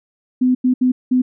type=tone bursts at uneven times; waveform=sine; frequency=253.1 Hz; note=B3; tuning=43 cents sharp; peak=-11 dBFS; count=4; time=0.41-0.55 / 0.64-0.74 / 0.81-0.92 / 1.11-1.22 s; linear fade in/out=10 ms; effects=none